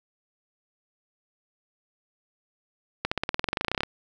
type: accelerating click train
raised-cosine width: 0.3 ms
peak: -9 dBFS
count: 19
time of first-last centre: 3.05-3.834 s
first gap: 65 ms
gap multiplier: 0.95
effects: none